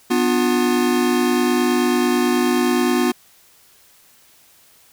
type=chord; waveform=square; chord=B diminished; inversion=none; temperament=just; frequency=246.9 / 296.3 / 355.6 Hz; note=B3 / D4 / F4; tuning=0 / +15 / +31 cents; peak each=-19 / -24 / -20 dBFS; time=0.1-3.12 s; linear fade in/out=10 ms; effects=white hiss -52 dBFS RMS until 4.92 s